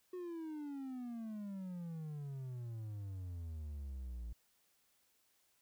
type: exponential sweep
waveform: triangle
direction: down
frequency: 368.1 to 55.9 Hz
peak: -40 dBFS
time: 0.13-4.33 s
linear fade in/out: 5 ms
effects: white hiss -75 dBFS RMS until 5.61 s